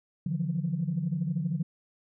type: tone cluster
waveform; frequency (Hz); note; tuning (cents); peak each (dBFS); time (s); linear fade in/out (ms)
sine; 146.5 / 167.3 / 179.8; D3 / E3 / F#3; -4 / +26 / -49; -31; 0.26-1.63; 5
effects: tanh soft clip ceiling -19 dBFS